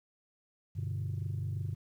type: chord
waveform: sine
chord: G major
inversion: none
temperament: equal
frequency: 98 / 123.47 / 146.83 Hz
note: G2 / B2 / D3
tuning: 0 / 0 / 0 cents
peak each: -34 / -37 / -38 dBFS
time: 0.75-1.75 s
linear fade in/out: 20 ms
effects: tanh soft clip ceiling -28 dBFS + 11-bit